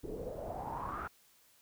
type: noise with low-pass filter sweep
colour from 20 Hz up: pink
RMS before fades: -41 dBFS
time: 0.03-1.08 s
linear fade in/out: 10 ms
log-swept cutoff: 390 to 1400 Hz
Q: 7.3
effects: white hiss -66 dBFS RMS until 1.61 s